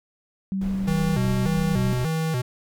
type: tone with pitch glide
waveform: sine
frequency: 192.6 to 191.38 Hz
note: G3 to G3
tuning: -30 to -41 cents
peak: -23 dBFS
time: 0.52-1.93 s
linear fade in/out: 0 ms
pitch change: -11 cents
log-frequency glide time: 1.63-1.74 s
type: noise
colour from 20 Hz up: brown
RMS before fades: -33 dBFS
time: 0.61-2.06 s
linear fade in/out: 5 ms
type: tone with vibrato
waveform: square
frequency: 141.4 Hz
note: C#3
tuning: 35 cents sharp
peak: -23 dBFS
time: 0.87-2.42 s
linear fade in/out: 10 ms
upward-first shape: square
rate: 1.7 Hz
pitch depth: 220 cents each way
effects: none